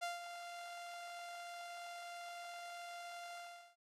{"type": "tone with ADSR envelope", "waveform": "sawtooth", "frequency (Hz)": 695, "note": "F5", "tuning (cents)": -9, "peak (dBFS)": -34, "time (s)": [0.01, 3.76], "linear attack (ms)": 22, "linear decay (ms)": 160, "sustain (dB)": -9, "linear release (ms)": 400, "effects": ["low-pass 10000 Hz 12 dB/octave", "AAC 64 kbps"]}